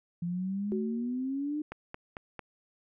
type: exponential sweep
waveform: sine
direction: up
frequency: 170 to 306.2 Hz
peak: -30 dBFS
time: 0.22-1.62 s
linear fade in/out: 5 ms
type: tone with exponential decay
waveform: sine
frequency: 373.8 Hz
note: F#4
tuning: 18 cents sharp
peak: -29 dBFS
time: 0.72-1.46 s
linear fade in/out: 0 ms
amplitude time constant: 160 ms
type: click train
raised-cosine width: 0.5 ms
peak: -24 dBFS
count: 4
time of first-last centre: 1.72-2.393 s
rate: 4.46 Hz
effects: none